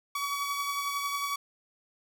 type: beating tone pair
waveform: sawtooth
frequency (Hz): 1133 / 1144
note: C#6 / D6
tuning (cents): +37 / -46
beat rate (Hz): 11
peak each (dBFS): -27 / -35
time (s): 0.15-1.36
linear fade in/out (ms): 5
effects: none